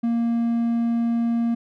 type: tone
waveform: triangle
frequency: 233.1 Hz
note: A#3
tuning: in tune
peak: -17 dBFS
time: 0.03-1.55 s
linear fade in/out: 10 ms
effects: none